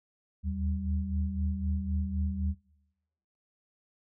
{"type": "tone cluster", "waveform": "sine", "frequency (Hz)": [74.3, 78.2, 194], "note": ["D2", "D#2", "G3"], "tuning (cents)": [21, 9, -18], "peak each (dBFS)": [-35, -30, -35], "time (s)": [0.43, 2.55], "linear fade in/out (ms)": 50, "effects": ["noise-tail reverb RT60 1.0 s tail -24 dB re dry"]}